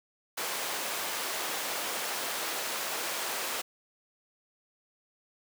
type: high-pass noise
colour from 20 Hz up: pink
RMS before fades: -34 dBFS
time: 0.37-3.62 s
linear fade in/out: 10 ms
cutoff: 550 Hz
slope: 12 dB/octave
effects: none